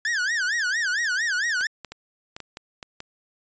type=tone with vibrato; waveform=45% pulse; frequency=1661.2 Hz; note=G#6; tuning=in tune; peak=-22 dBFS; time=0.05-1.67 s; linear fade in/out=2 ms; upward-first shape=sine; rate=4.4 Hz; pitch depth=240 cents each way
type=clicks; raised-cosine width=0.2 ms; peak=-19 dBFS; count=8; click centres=1.61 / 1.847 / 1.92 / 2.365 / 2.403 / 2.571 / 2.828 / 3.004 s
effects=resampled to 16000 Hz